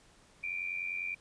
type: tone pair together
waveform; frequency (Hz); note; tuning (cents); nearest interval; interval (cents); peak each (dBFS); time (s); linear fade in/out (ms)
sine; 2340 / 2430; D7 / D#7; -7 / -42; minor second; 65; -36 / -38; 0.43-1.15; 10
effects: pink hiss -62 dBFS RMS until 1.2 s + resampled to 22050 Hz